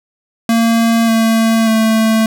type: tone with pitch steps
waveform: square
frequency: 229 / 225.3 / 221.7 Hz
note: A#3 / A3 / A3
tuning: -31 / +41 / +13 cents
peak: -10 dBFS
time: 0.49-2.26 s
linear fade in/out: 2 ms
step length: 590 ms
effects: none